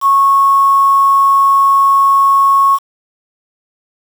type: tone with quantisation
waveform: sine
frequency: 1100 Hz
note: C#6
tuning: 14 cents flat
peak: -6 dBFS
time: 0.01-2.79 s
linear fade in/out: 50 ms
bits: 5
effects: none